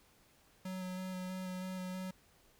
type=tone with vibrato; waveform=square; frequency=185 Hz; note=F#3; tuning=in tune; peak=-40 dBFS; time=0.65-2.11 s; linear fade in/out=5 ms; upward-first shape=square; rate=3.1 Hz; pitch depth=11 cents each way; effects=pink hiss -67 dBFS RMS until 2.59 s